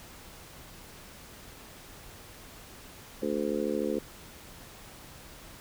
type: harmonic tone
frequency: 73.42 Hz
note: D2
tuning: in tune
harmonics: 3 / 4 / 5 / 6 / 7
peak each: -34 / -34 / -34 / -34 / -34 dBFS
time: 3.22-3.99 s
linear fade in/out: 5 ms
effects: pink hiss -49 dBFS RMS until 5.6 s